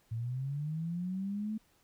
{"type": "linear sweep", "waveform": "sine", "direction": "up", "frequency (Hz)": [110, 220], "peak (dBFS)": -33, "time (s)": [0.11, 1.58], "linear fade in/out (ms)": 10, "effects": ["pink hiss -69 dBFS RMS until 1.83 s"]}